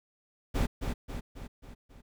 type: noise with echo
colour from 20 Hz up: brown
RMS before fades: -27 dBFS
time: 0.54-0.67 s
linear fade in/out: 20 ms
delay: 270 ms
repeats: 5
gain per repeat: -5 dB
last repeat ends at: 2.02 s
effects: none